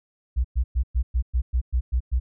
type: tone bursts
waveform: sine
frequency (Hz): 61.74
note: B1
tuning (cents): 0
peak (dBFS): -18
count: 10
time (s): 0.36-2.2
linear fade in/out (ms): 20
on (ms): 85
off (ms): 110
effects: none